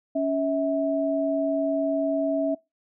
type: tone pair together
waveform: sine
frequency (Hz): 280.1 / 649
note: C#4 / E5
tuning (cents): +18 / -27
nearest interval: octave + minor third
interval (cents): 1455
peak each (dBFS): -25 / -24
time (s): 0.15-2.55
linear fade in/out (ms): 10
effects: noise-tail reverb RT60 0.2 s tail -21 dB re dry